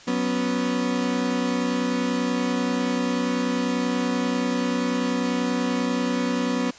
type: chord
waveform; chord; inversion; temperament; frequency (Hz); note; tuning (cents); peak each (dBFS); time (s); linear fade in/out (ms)
35% pulse; F# suspended fourth; none; equal; 185 / 246.9 / 277.2; F#3 / B3 / C#4; 0 / 0 / 0; -28 / -22 / -27; 0.07-6.71; 10
effects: white hiss -46 dBFS RMS until 6.78 s + resampled to 16000 Hz